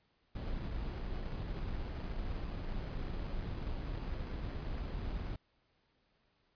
brown noise with sample-and-hold, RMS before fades -39 dBFS, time 0.35-5.36 s, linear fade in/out 5 ms, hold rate 3675 Hz, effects pink hiss -75 dBFS RMS until 6.55 s + resampled to 11025 Hz

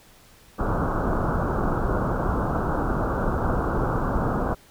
pink low-pass noise, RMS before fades -24 dBFS, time 0.58-4.55 s, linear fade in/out 20 ms, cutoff 1500 Hz, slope 96 dB/octave, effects pink hiss -53 dBFS RMS until 4.7 s

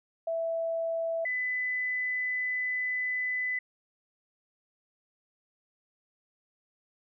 sine tone pair in turn, 660 / 2003 Hz, E5 / B6, +2 / +24 cents, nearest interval octave + perfect fifth, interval 1922 cents, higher second, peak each -28 dBFS, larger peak neither, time 0.27-1.25 / 1.25-3.59 s, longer second, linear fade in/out 5 ms, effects none

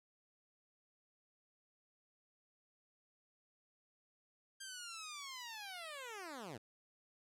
10% pulse linear sweep, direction down, 1600 to 99.4 Hz, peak -38 dBFS, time 4.6-6.58 s, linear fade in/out 10 ms, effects low-pass 12000 Hz 12 dB/octave

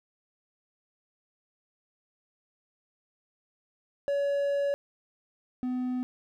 triangle tone pair in turn, 565 / 251.7 Hz, C#5 / B3, +33 / +33 cents, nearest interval octave + major second, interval 1400 cents, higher first, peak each -23 / -26 dBFS, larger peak first, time 4.08-4.74 / 5.63-6.03 s, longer first, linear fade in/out 0 ms, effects none

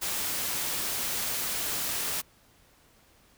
white noise, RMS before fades -31 dBFS, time 0.01-2.22 s, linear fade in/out 20 ms, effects pink hiss -61 dBFS RMS until 3.37 s

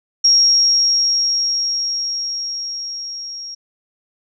sine tone with level ramp, 5588 Hz, F8, in tune, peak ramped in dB -8 to -28 dBFS, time 0.24-3.55 s, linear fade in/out 10 ms, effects none

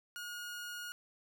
sawtooth tone, 1437 Hz, F6, 49 cents sharp, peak -38 dBFS, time 0.16-0.92 s, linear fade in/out 0 ms, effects none

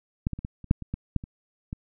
clicks, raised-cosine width 5 ms, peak -12 / -18 / -24 / -19 / -29 / -6 / -23 / -17 / -11 / -25 / -20 dBFS, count 11, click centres 0.269 / 0.333 / 0.39 / 0.449 / 0.643 / 0.711 / 0.823 / 0.94 / 1.163 / 1.239 / 1.729 s, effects none

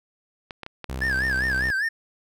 clicks, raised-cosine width 0.3 ms, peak -19 dBFS, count 4, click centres 0.508 / 0.633 / 0.664 / 0.843 s
sawtooth tone with pitch glide, 65 to 64.4 Hz, C2 to C2, -11 to -27 cents, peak -25 dBFS, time 0.89-1.71 s, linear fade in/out 5 ms, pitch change -16 cents, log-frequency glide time 1.24-1.35 s
triangle tone with vibrato, 1679 Hz, G#6, 18 cents sharp, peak -20 dBFS, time 1.01-1.89 s, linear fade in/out 10 ms, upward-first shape sine, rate 5 Hz, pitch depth 150 cents each way
effects none

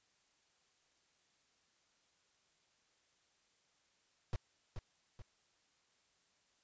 brown noise with echo, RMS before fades -36 dBFS, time 4.33-4.36 s, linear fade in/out 0 ms, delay 430 ms, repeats 2, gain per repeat -7 dB, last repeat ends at 5.22 s, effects white hiss -75 dBFS RMS until 6.63 s + resampled to 16000 Hz

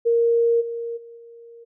sine tone with level steps, 466.2 Hz, A#4, in tune, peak -15 / -26 / -39 / -41 dBFS, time 0.05-1.65 s, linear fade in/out 20 ms, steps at 0.6 / 0.96 / 1.16 s, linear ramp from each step 20 ms, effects none

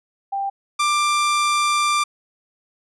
sine / sawtooth tone pair in turn, 790 / 1183.7 Hz, G5 / D6, +13 / +13 cents, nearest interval perfect fifth, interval 700 cents, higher second, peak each -21 / -13 dBFS, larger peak second, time 0.32-0.5 / 0.79-2.04 s, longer second, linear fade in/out 10 ms, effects resampled to 24000 Hz

